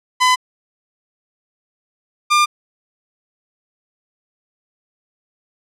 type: tone pair in turn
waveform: sawtooth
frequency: 1009 / 1199.9 Hz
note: B5 / D6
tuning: +37 / +37 cents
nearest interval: minor third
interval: 300 cents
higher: second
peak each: -7 dBFS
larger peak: neither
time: 0.2-0.36 / 2.3-2.46 s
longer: neither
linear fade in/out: 20 ms
effects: low-pass 8000 Hz 12 dB/octave

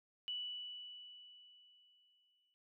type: tone with exponential decay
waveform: sine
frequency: 2960 Hz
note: F#7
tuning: in tune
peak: -38 dBFS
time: 0.28-2.54 s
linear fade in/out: 0 ms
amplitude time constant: 490 ms
effects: none

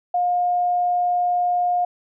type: tone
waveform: sine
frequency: 712 Hz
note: F5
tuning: 33 cents sharp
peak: -17 dBFS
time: 0.14-1.85 s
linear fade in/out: 5 ms
effects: none

